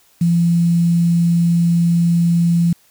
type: tone with quantisation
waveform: sine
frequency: 170.3 Hz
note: F3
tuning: 43 cents flat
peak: -11 dBFS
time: 0.21-2.73 s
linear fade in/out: 5 ms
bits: 6
effects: white hiss -54 dBFS RMS until 2.9 s